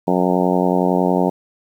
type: harmonic tone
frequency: 90.8 Hz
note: F#2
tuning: 32 cents flat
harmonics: 2 / 3 / 4 / 5 / 6 / 7 / 8 / 9 / 10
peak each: -19 / -21 / -22 / -23 / -24 / -24 / -25 / -26 / -26 dBFS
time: 0.07-1.3 s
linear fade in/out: 10 ms
effects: 8-bit